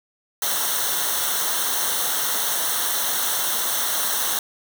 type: noise with comb filter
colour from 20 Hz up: white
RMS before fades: -23 dBFS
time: 0.42-4.39 s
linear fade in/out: 2 ms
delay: 0.41 ms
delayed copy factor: -0.8
effects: none